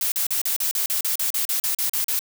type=noise bursts; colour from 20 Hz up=blue; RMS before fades=-23 dBFS; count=15; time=0.01-2.192 s; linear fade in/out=2 ms; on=110 ms; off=38 ms; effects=none